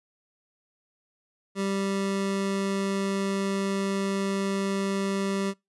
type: tone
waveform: 25% pulse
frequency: 196 Hz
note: G3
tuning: in tune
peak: -22 dBFS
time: 1.55-5.54 s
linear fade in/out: 50 ms
effects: noise-tail reverb RT60 0.2 s tail -24 dB re dry + resampled to 24000 Hz